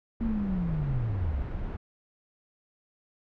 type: noise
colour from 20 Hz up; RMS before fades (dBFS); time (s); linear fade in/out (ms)
brown; -34; 0.2-1.77; 10
type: linear sweep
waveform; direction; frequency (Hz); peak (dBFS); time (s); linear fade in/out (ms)
sine; down; 233.1 to 61.74; -27; 0.21-1.42; 0
effects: low-pass 2000 Hz 12 dB/octave